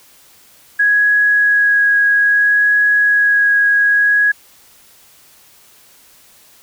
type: tone with vibrato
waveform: sine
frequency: 1661.2 Hz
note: G#6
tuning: in tune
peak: -9 dBFS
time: 0.79-4.32 s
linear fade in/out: 10 ms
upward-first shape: sine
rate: 0.61 Hz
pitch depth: 10 cents each way
effects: white hiss -47 dBFS RMS until 6.62 s